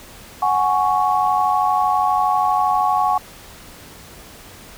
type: chord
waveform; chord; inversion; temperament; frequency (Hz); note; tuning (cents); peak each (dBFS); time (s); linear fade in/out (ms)
sine; F# suspended second; none; just; 740 / 832.5 / 1110; F#5 / G#5 / C#6; 0 / +4 / +2; -19; 0.42-3.18; 5
effects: pink hiss -41 dBFS RMS until 4.77 s